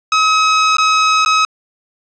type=tone with dropouts; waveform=sawtooth; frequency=1276 Hz; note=D#6; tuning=43 cents sharp; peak=-6 dBFS; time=0.12-1.45 s; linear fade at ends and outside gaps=2 ms; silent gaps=0.769-0.783 / 1.249-1.26 s; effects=resampled to 16000 Hz + 7-bit